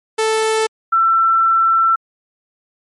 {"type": "tone pair in turn", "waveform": ["sawtooth", "sine"], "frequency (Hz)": [440, 1340.8], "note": ["A4", "E6"], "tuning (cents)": [0, 29], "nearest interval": "octave + perfect fifth", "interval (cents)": 1929, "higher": "second", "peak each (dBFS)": [-10, -10], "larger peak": "neither", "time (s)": [[0.18, 0.67], [0.92, 1.96]], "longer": "second", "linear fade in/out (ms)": 10, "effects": ["MP3 48 kbps"]}